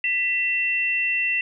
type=tone pair together; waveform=sine; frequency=1986 / 2700 Hz; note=B6 / E7; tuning=+9 / +41 cents; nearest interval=perfect fourth; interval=532 cents; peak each=-26 / -21 dBFS; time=0.04-1.41 s; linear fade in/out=2 ms; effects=none